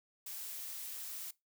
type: noise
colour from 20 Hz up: blue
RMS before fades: -44 dBFS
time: 0.26-1.31 s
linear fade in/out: 5 ms
effects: noise-tail reverb RT60 0.2 s tail -21 dB re dry